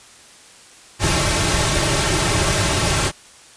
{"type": "noise with comb filter", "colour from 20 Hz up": "pink", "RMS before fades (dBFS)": -18, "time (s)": [0.99, 3.12], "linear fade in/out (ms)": 50, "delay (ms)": 4.1, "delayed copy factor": -0.7, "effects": ["white hiss -45 dBFS RMS until 3.56 s", "resampled to 22050 Hz"]}